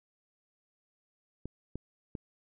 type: clicks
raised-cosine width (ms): 3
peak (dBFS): -26 / -25 / -25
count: 3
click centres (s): 1.456 / 1.756 / 2.152
effects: none